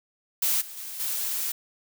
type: noise with level steps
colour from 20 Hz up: blue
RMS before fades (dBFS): -24 / -41 / -37 / -29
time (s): 0.42-1.52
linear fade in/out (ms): 5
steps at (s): 0.6 / 0.76 / 0.99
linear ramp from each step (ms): 20
effects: none